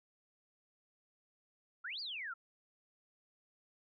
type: exponential two-way sweep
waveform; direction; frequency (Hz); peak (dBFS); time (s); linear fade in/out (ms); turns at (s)
sine; up then down; 1300 to 4914 to 1300; -40; 1.84-2.34; 10; 2
effects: none